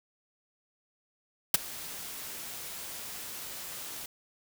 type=noise with ADSR envelope; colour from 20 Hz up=white; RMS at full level=-18 dBFS; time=1.54-4.06 s; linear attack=3 ms; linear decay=18 ms; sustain=-23 dB; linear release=3 ms; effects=none